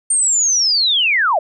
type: linear sweep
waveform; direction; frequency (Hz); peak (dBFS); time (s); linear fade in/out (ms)
sine; down; 8830 to 567; -12; 0.1-1.39; 5
effects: none